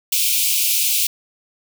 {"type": "high-pass noise", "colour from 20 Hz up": "white", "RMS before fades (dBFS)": -18, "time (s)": [0.12, 1.07], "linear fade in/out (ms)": 5, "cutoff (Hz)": 2300, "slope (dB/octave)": 96, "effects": []}